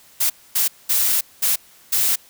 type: noise bursts at uneven times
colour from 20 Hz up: blue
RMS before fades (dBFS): -18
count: 5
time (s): 0.2-0.3 / 0.55-0.68 / 0.89-1.21 / 1.42-1.56 / 1.92-2.16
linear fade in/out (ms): 10
effects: white hiss -50 dBFS RMS until 2.29 s